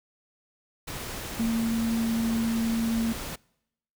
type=tone in noise; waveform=sine; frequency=228 Hz; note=A#3; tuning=38 cents flat; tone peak=-23 dBFS; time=1.39-3.13 s; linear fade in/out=10 ms; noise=pink; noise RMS=-36 dBFS; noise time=0.87-3.36 s; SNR=+10 dB; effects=noise-tail reverb RT60 0.8 s tail -25 dB re dry